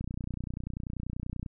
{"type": "click train", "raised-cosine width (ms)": 5, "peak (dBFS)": -23, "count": 45, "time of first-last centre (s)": [0.01, 1.462], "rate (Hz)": 30.3, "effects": []}